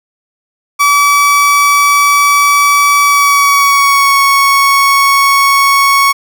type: tone with pitch glide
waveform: 30% pulse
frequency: 1147 to 1108.6 Hz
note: D6 to C#6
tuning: -41 to 0 cents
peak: -3 dBFS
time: 0.79-6.13 s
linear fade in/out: 20 ms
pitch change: -59 cents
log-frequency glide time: 3.02-4.18 s
effects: none